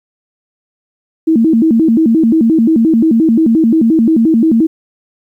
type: tone with vibrato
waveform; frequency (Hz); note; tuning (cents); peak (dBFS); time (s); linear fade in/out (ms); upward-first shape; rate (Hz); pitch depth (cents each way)
sine; 270.4; C#4; -43; -6; 1.27-4.67; 10; square; 5.7; 300
effects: 8-bit